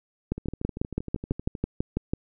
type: two click trains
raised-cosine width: 3 ms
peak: -12 / -21 dBFS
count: 12 / 16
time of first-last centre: 0.32-2.135 / 0.38-1.552 s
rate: 6.06 / 12.8 Hz
effects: none